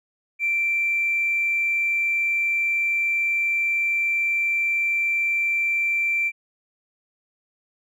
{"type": "tone with tanh clipping", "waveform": "triangle", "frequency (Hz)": 2349, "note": "D7", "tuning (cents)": 0, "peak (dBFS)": -19, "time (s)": [0.39, 6.32], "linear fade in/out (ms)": 50, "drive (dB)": 1, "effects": []}